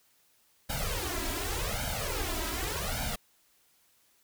pink noise with flanger, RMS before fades -33 dBFS, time 0.69-3.16 s, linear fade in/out 10 ms, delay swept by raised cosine 1.3 to 3.1 ms, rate 0.86 Hz, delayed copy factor +1, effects white hiss -67 dBFS RMS until 4.23 s

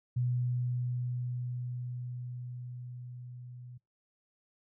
sine tone with level ramp, 123.47 Hz, B2, in tune, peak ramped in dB -27 to -45 dBFS, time 0.16-3.78 s, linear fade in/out 10 ms, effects noise-tail reverb RT60 0.2 s tail -24 dB re dry

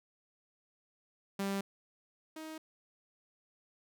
sawtooth tone pair in turn, 197 / 315 Hz, G3 / D#4, +9 / +21 cents, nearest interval minor sixth, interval 812 cents, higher second, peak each -29 / -39 dBFS, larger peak first, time 1.39-1.61 / 2.36-2.58 s, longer neither, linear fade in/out 5 ms, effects none

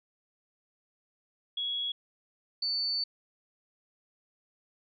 sine tone pair in turn, 3341 / 4500 Hz, G#7 / C#8, +10 / +25 cents, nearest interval perfect fourth, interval 515 cents, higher second, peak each -30 / -28 dBFS, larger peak second, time 1.57-1.92 / 2.62-3.04 s, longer second, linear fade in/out 5 ms, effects none

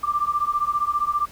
sine beating tone pair, 1174.7 / 1189.7 Hz, D6 / D6, 0 / +22 cents, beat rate 15 Hz, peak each -23 dBFS, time 0.03-1.26 s, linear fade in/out 10 ms, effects added 60 Hz sine -50 dBFS peak until 1.31 s + pink hiss -47 dBFS RMS until 1.31 s

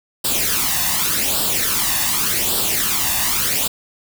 white noise with flanger, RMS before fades -19 dBFS, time 0.24-3.68 s, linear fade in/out 10 ms, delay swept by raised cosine 0.23 to 1.12 ms, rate 0.86 Hz, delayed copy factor +0.65, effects none

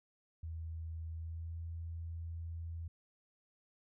sine tone with pitch glide, 81.3 to 83.1 Hz, E2 to E2, -23 to +15 cents, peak -40 dBFS, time 0.43-2.88 s, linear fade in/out 5 ms, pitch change +38 cents, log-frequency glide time 1.12-1.59 s, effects none

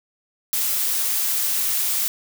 blue noise, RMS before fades -22 dBFS, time 0.53-2.08 s, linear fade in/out 0 ms, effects none

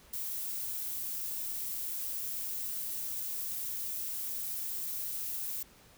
violet noise, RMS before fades -37 dBFS, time 0.13-5.63 s, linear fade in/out 5 ms, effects pink hiss -59 dBFS RMS until 5.97 s

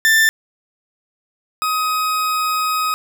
40% pulse tone pair in turn, 1777 / 1259.8 Hz, A6 / D#6, +17 / +21 cents, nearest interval tritone, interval 596 cents, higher first, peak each -10 / -16 dBFS, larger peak first, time 0.05-0.29 / 1.62-2.94 s, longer second, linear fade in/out 0 ms, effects none

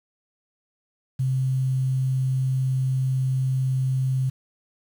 sine tone, 131 Hz, C3, 2 cents sharp, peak -20 dBFS, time 1.19-4.3 s, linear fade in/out 10 ms, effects 8-bit

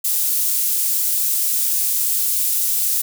pink high-pass noise, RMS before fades -19 dBFS, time 0.04-3.02 s, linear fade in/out 10 ms, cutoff 11000 Hz, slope 12 dB/octave, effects none

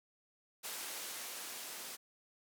violet noise with band-pass filter sweep, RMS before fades -45 dBFS, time 0.63-1.97 s, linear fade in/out 20 ms, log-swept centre 340 to 220 Hz, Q 0.7, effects none

